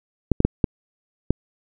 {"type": "clicks", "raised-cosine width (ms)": 3, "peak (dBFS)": -3, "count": 5, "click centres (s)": [0.317, 0.404, 0.45, 0.642, 1.306], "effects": []}